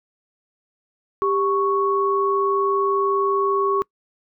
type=tone pair together; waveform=sine; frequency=395.6 / 1108.7 Hz; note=G4 / C#6; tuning=+16 / 0 cents; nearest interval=octave + tritone; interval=1784 cents; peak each=-20 dBFS; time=1.22-3.82 s; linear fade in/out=0 ms; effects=noise-tail reverb RT60 0.1 s tail -25 dB re dry